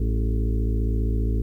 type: harmonic tone with a mistuned harmonic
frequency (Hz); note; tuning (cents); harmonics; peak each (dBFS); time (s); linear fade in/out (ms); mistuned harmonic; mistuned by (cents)
55; A1; 0; 1 / 2 / 4 / 5 / 6 / 7 / 8; -21 / -27 / -33 / -35 / -37 / -38 / -39; 0-1.42; 5; 7; +60
effects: 10-bit